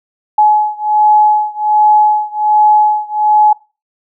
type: beating tone pair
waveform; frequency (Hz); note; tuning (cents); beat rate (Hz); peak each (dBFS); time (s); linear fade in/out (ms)
sine; 847 / 848.3; G#5 / G#5; +34 / +36; 1.3; -10 / -11; 0.38-3.53; 5
effects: noise-tail reverb RT60 0.3 s tail -22 dB re dry